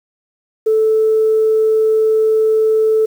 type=tone; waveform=sine; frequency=438.3 Hz; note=A4; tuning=7 cents flat; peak=-9 dBFS; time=0.66-3.06 s; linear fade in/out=10 ms; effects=tanh soft clip ceiling -5 dBFS + 7-bit